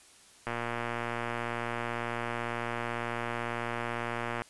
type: click train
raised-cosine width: 0.5 ms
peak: -18 dBFS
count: 467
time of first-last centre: 0.47-4.419 s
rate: 118 Hz
effects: white hiss -57 dBFS RMS until 4.49 s + resampled to 24000 Hz